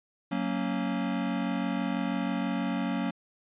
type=chord; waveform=square; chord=F# major; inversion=none; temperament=equal with one note detuned; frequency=185 / 230.8 / 277.2 Hz; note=F#3 / A#3 / C#4; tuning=0 / -17 / 0 cents; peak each=-33 dBFS; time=0.31-3.11 s; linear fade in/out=10 ms; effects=resampled to 8000 Hz